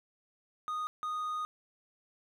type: tone bursts at uneven times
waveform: triangle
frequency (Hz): 1238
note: D#6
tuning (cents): -9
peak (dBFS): -31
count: 2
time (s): 0.68-0.87 / 1.03-1.45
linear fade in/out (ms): 0
effects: none